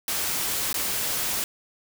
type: noise with dropouts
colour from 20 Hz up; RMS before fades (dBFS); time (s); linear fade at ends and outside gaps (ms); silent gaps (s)
white; -27; 0.08-1.44; 1; 0.729-0.742
effects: none